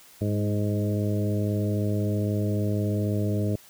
harmonic tone with a mistuned harmonic, 103.83 Hz, G#2, in tune, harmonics 1 / 2 / 3 / 4 / 5 / 6, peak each -25 / -29 / -32 / -34 / -37 / -36 dBFS, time 0.21-3.56 s, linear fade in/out 5 ms, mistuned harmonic 2, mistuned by -20 cents, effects white hiss -52 dBFS RMS until 3.69 s

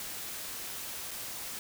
white noise with dropouts, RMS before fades -40 dBFS, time 0-1.59 s, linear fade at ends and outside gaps 1 ms, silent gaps 1.109-1.113 s, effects none

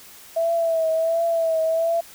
sine tone with vibrato, 657 Hz, E5, 6 cents flat, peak -18 dBFS, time 0.36-2.01 s, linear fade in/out 10 ms, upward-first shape triangle, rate 1.4 Hz, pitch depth 48 cents each way, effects white hiss -45 dBFS RMS until 2.14 s

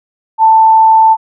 sine tone, 886 Hz, A5, 12 cents sharp, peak -3 dBFS, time 0.38-1.17 s, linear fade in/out 50 ms, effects none

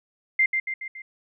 sine tone with echo, 2093 Hz, C7, in tune, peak -16 dBFS, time 0.39-0.46 s, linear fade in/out 5 ms, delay 140 ms, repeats 4, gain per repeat -5 dB, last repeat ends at 1.02 s, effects none

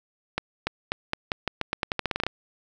accelerating click train, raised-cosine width 0.3 ms, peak -9 dBFS, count 17, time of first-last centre 0.38-2.266 s, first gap 290 ms, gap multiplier 0.86, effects none

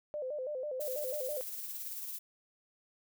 sine tone with vibrato, 554.4 Hz, C#5, in tune, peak -35 dBFS, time 0.14-1.41 s, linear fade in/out 0 ms, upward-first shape square, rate 6.1 Hz, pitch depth 130 cents each way
violet noise with tremolo, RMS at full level -40 dBFS, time 0.8-2.19 s, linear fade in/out 10 ms, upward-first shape sine, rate 18 Hz, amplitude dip 35%
effects none

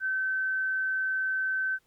sine tone, 1536 Hz, G6, 36 cents flat, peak -26 dBFS, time 0-1.79 s, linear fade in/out 50 ms, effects pink hiss -70 dBFS RMS until 1.86 s + Opus 48 kbps

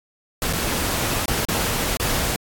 pink noise with dropouts, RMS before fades -23 dBFS, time 0.42-2.36 s, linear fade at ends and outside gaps 1 ms, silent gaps 0.528-0.533 / 1.257-1.28 / 1.451-1.486 / 1.97-1.998 s, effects AAC 64 kbps

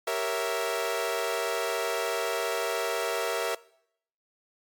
sawtooth chord, G diminished seventh, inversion none, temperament equal with one note detuned, 392 / 466.2 / 556.3 / 659.3 Hz, G4 / Bb4 / Db5 / Fb5, 0 / 0 / +6 / 0 cents, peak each -32 / -27 / -31 / -27 dBFS, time 0.07-3.55 s, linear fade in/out 5 ms, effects noise-tail reverb RT60 0.7 s tail -21 dB re dry + MP3 96 kbps

